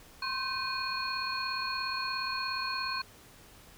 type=tone cluster; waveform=sine; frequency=1034 / 1071 / 1540 / 2470 / 4312 Hz; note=C6 / C6 / G6 / D#7 / C#8; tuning=-21 / +40 / -31 / -13 / -49 cents; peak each=-40 / -37 / -38 / -39 / -36 dBFS; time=0.22-3.02 s; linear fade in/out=5 ms; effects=pink hiss -55 dBFS RMS until 3.77 s